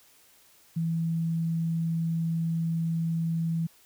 sine tone, 164.81 Hz, E3, in tune, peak -25 dBFS, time 0.76-3.67 s, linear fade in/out 10 ms, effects white hiss -59 dBFS RMS until 3.85 s

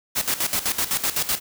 white noise with tremolo, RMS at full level -22 dBFS, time 0.15-1.4 s, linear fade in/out 20 ms, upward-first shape square, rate 7.9 Hz, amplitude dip 75%, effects none

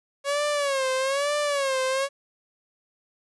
sawtooth tone with vibrato, 554.4 Hz, C#5, in tune, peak -19 dBFS, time 0.24-2.09 s, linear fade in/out 50 ms, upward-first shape sine, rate 1.1 Hz, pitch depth 110 cents each way, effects resampled to 24000 Hz + 10-bit

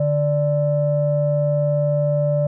sine tone pair together, 146.82 / 587.3 Hz, D3 / D5, 0 / 0 cents, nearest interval 2 octaves, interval 2400 cents, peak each -18 dBFS, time 0-2.47 s, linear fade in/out 5 ms, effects tanh soft clip ceiling -9 dBFS

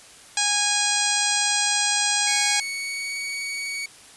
harmonic tone, 823 Hz, G#5, 16 cents flat, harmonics 1 / 2 / 3 / 4 / 5 / 6 / 7 / 8 / 9 / 10, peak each -29 / -29 / -29 / -29 / -29 / -29 / -29 / -29 / -29 / -29 dBFS, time 0.37-2.6 s, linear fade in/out 2 ms
sawtooth tone with pitch glide, 2217 to 2244 Hz, C#7 to C#7, 0 to +21 cents, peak -24 dBFS, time 2.27-3.86 s, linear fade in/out 5 ms, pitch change +21 cents, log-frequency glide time 2.55-3.16 s
effects white hiss -47 dBFS RMS until 4.16 s + resampled to 24000 Hz

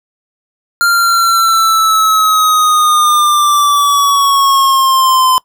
square linear sweep, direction down, 1396.9 to 1023 Hz, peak -8 dBFS, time 0.81-5.38 s, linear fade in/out 0 ms, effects noise-tail reverb RT60 0.1 s tail -22 dB re dry

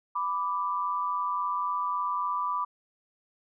sine tone pair together, 991.1 / 1174.7 Hz, B5 / D6, +6 / 0 cents, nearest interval minor third, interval 294 cents, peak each -30 / -29 dBFS, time 0.15-2.65 s, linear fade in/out 10 ms, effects none

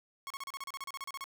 sawtooth tone bursts, 1096 Hz, C#6, 20 cents flat, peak -35 dBFS, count 15, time 0.27-1.241 s, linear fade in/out 0 ms, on 33 ms, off 34 ms, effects none

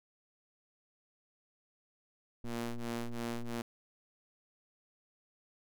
sawtooth ring-modulated tone, 117.5 Hz, A#2, 14 cents sharp, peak -29 dBFS, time 2.44-3.62 s, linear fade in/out 5 ms, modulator 119 Hz, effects none

